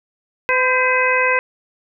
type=harmonic tone with a mistuned harmonic; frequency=508 Hz; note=B4; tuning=49 cents sharp; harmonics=1 / 2 / 3 / 4 / 5; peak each=-20 / -20 / -20 / -20 / -20 dBFS; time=0.49-1.39 s; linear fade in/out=0 ms; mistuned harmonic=3; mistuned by=+51 cents; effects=none